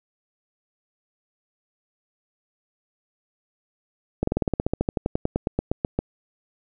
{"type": "slowing click train", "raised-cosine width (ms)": 2, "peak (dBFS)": -8, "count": 22, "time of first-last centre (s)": [4.23, 5.99], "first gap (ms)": 44, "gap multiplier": 1.06, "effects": []}